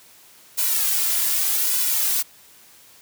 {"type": "noise with flanger", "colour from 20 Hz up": "blue", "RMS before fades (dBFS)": -21, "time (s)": [0.57, 2.23], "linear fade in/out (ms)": 20, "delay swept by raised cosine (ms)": [2, 2.96], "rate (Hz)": 0.83, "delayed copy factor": 0.95, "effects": ["white hiss -50 dBFS RMS until 3.01 s", "high-pass 60 Hz 12 dB/octave"]}